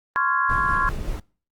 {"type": "chord", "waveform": "sine", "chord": "Db major seventh", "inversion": "third", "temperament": "just", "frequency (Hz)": [1039.4, 1108.7, 1385.9, 1663.1], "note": ["C6", "Db6", "F6", "Ab6"], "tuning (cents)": [-12, 0, -14, 2], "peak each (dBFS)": -24, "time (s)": [0.16, 0.89], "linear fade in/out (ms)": 0}
{"type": "noise with tremolo", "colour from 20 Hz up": "brown", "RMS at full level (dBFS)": -27, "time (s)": [0.49, 1.2], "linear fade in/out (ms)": 5, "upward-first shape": "sine", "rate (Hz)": 5.3, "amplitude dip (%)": 25}
{"effects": ["noise-tail reverb RT60 0.4 s tail -24 dB re dry", "Opus 32 kbps"]}